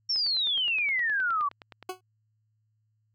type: exponential sweep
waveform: sine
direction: down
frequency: 5570 to 1111 Hz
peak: -24 dBFS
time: 0.09-1.49 s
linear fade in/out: 10 ms
type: click train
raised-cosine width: 0.3 ms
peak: -28 dBFS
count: 17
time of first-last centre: 0.16-1.827 s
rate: 9.6 Hz
type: tone with exponential decay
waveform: 20% pulse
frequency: 370 Hz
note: F#4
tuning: in tune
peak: -24 dBFS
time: 1.89-2.01 s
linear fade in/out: 5 ms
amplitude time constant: 24 ms
effects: added 108 Hz sine -69 dBFS peak until 3.14 s